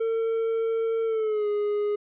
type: tone with pitch glide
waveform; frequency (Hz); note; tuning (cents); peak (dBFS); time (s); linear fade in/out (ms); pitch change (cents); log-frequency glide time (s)
triangle; 452.3 to 414.8; A4 to G#4; +48 to -2; -21; 0-1.96; 10; -150; 1.05-1.48
effects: resampled to 8000 Hz